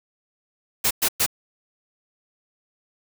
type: noise bursts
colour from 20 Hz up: white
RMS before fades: -20 dBFS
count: 3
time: 0.84-1.264 s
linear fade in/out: 10 ms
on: 68 ms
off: 110 ms
effects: none